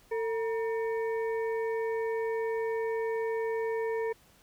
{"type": "harmonic tone with a mistuned harmonic", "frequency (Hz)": 450, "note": "A4", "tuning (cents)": 39, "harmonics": [1, 2, 4, 5], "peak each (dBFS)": [-29, -39, -43, -46], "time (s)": [0.11, 4.13], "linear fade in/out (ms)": 10, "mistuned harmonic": 2, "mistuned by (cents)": 91, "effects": ["pink hiss -61 dBFS RMS until 4.42 s"]}